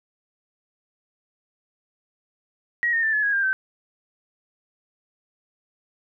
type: tone with pitch steps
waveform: sine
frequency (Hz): 1900 / 1835.3 / 1772.8 / 1712.4 / 1654 / 1597.7 / 1543.3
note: A#6 / A#6 / A6 / A6 / G#6 / G6 / G6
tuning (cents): +33 / -27 / +13 / -47 / -8 / +33 / -27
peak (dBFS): -19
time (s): 2.83-3.53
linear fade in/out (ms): 0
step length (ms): 100
effects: none